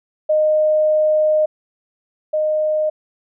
sine tone pair in turn, 616 / 616 Hz, D#5 / D#5, -17 / -17 cents, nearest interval unison, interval 0 cents, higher neither, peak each -12 / -15 dBFS, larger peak first, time 0.29-1.46 / 2.33-2.9 s, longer first, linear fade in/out 10 ms, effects none

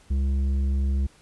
sine tone with tanh clipping, 68 Hz, C#2, 33 cents flat, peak -22 dBFS, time 0.1-1.07 s, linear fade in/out 10 ms, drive 8 dB, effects pink hiss -56 dBFS RMS until 1.21 s + resampled to 24000 Hz

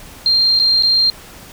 sine tone with dropouts, 4186 Hz, C8, in tune, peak -10 dBFS, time 0.26-1.1 s, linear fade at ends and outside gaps 1 ms, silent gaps 0.591-0.598 / 0.825-0.833 s, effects pink hiss -38 dBFS RMS until 1.52 s

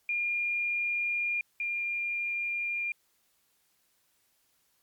sine tone pair in turn, 2412 / 2402 Hz, D7 / D7, +46 / +38 cents, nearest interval unison, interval 8 cents, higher first, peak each -27 / -29 dBFS, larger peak first, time 0.09-1.41 / 1.6-2.92 s, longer neither, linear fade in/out 2 ms, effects white hiss -71 dBFS RMS until 4.82 s + MP3 96 kbps

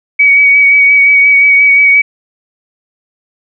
sine tone with vibrato, 2260 Hz, C#7, 33 cents sharp, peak -3 dBFS, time 0.19-2.02 s, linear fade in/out 10 ms, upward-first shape sine, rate 5.7 Hz, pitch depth 20 cents each way, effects none

